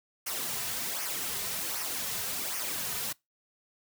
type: noise with flanger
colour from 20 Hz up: white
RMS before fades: -34 dBFS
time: 0.26-3.13 s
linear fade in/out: 10 ms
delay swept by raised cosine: 0.25 to 3.65 ms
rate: 1.3 Hz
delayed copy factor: -0.6
effects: noise-tail reverb RT60 0.2 s tail -24 dB re dry